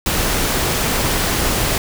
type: noise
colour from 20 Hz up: pink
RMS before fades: -18 dBFS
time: 0.06-1.78 s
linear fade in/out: 2 ms
effects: none